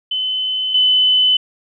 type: tone pair in turn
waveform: sine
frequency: 3036 / 3019 Hz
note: F#7 / F#7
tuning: +44 / +34 cents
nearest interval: unison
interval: 10 cents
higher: first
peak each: -17 / -10 dBFS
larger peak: second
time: 0.11-0.74 / 0.74-1.37 s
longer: neither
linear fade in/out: 5 ms
effects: none